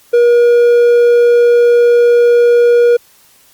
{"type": "tone", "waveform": "triangle", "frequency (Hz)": 477.7, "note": "A#4", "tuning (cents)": 42, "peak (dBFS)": -3, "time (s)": [0.13, 2.97], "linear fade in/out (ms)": 10, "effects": ["white hiss -47 dBFS RMS until 3.53 s", "Opus 48 kbps"]}